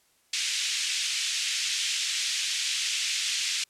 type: band-pass noise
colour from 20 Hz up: pink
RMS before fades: -29 dBFS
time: 0.33-3.64 s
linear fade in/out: 5 ms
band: 2400 to 7800 Hz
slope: 24 dB/octave
effects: white hiss -66 dBFS RMS until 3.69 s + low-pass 12000 Hz 12 dB/octave